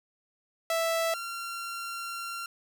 sawtooth tone pair in turn, 659.3 / 1374.6 Hz, E5 / F6, 0 / -28 cents, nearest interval octave + minor second, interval 1272 cents, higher second, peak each -22 / -31 dBFS, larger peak first, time 0.7-1.14 / 1.14-2.46 s, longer second, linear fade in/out 2 ms, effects none

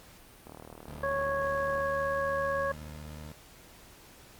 click train, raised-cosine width 1 ms, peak -31 dBFS, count 53, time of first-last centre 0.47-1.807 s, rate 38.9 Hz
20% pulse tone with pitch glide, 73.42 to 76.23 Hz, D2 to D#2, 0 to -35 cents, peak -37 dBFS, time 0.87-3.33 s, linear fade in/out 10 ms, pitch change +65 cents, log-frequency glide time 1.25-2.15 s
harmonic tone, 552 Hz, C#5, 7 cents flat, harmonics 1 / 2 / 3, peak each -30 / -33 / -35 dBFS, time 1.03-2.72 s, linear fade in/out 5 ms
effects pink hiss -54 dBFS RMS until 4.39 s + Opus 48 kbps

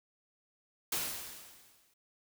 white noise with exponential decay, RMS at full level -32 dBFS, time 0.92-1.94 s, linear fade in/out 5 ms, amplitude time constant 220 ms, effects none

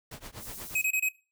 pink noise with tremolo, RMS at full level -41 dBFS, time 0.11-0.75 s, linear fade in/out 5 ms, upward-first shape triangle, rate 8.3 Hz, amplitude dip 100%
white band-stop noise, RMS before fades -43 dBFS, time 0.38-0.86 s, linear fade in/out 50 ms, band 300 to 6300 Hz, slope 12 dB/octave
square tone bursts, 2534 Hz, D#7, 31 cents sharp, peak -25 dBFS, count 4, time 0.75-1.089 s, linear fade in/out 5 ms, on 66 ms, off 25 ms
effects noise-tail reverb RT60 0.3 s tail -20 dB re dry

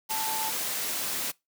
sine tone in noise, 880 Hz, A5, in tune, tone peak -32 dBFS, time 0.09-0.51 s, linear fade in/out 20 ms, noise white, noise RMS -31 dBFS, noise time 0.09-1.32 s, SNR -4 dB, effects noise-tail reverb RT60 0.2 s tail -23 dB re dry + high-pass 150 Hz 12 dB/octave

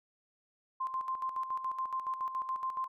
sine tone with tremolo, 1046.5 Hz, C6, in tune, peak -31 dBFS, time 0.8-2.88 s, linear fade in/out 10 ms, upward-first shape square, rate 7.1 Hz, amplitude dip 60%, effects none

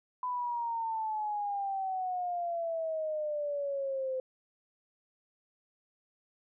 sine exponential sweep, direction down, 1005 to 515 Hz, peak -31 dBFS, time 0.23-4.2 s, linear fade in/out 2 ms, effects none

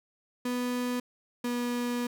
35% pulse tone pair in turn, 246.9 / 242.5 Hz, B3 / B3, 0 / -31 cents, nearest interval unison, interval 31 cents, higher first, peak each -27 dBFS, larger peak neither, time 0.45-1 / 1.44-2.07 s, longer second, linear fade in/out 5 ms, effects none

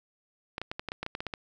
clicks, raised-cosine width 0.3 ms, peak -18 dBFS, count 12, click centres 0.581 / 0.616 / 0.715 / 0.795 / 0.887 / 0.919 / 1.03 / 1.064 / 1.151 / 1.205 / 1.267 / 1.338 s, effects none

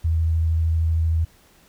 sine tone with vibrato, 81.3 Hz, E2, 23 cents flat, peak -17 dBFS, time 0.04-1.25 s, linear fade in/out 10 ms, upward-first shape sine, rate 13 Hz, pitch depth 15 cents each way, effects pink hiss -55 dBFS RMS until 1.68 s

